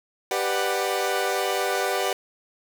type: chord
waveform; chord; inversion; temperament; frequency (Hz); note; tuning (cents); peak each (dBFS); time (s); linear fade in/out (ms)
sawtooth; G major seventh; none; equal with one note detuned; 392 / 493.9 / 592.4 / 740; G4 / B4 / D5 / F#5; 0 / 0 / +15 / 0; -24 / -25 / -26 / -24; 0.31-2.13; 2
effects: none